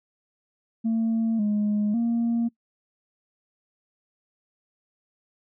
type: tone with pitch steps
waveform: sine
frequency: 225.7 / 208.7 / 233.2 Hz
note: A3 / G#3 / A#3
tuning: +44 / +9 / +1 cents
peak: -19 dBFS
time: 0.84-2.49 s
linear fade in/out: 20 ms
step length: 550 ms
effects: noise-tail reverb RT60 0.1 s tail -23 dB re dry + tanh soft clip ceiling -19 dBFS